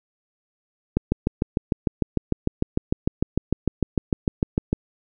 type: click train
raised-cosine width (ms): 3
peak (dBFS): -6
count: 26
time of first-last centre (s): 0.97-4.729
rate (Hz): 6.65
effects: none